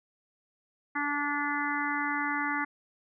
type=harmonic tone; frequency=290 Hz; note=D4; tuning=22 cents flat; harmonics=1 / 3 / 4 / 5 / 6 / 7; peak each=-35 / -35 / -35 / -35 / -35 / -35 dBFS; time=0.95-2.65 s; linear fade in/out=10 ms; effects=none